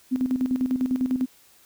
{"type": "tone with tremolo", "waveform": "sine", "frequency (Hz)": 256.2, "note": "C4", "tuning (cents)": -36, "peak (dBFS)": -19, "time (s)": [0.11, 1.26], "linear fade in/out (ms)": 20, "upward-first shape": "square", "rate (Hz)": 10, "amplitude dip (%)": 65, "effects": ["white hiss -56 dBFS RMS until 1.65 s"]}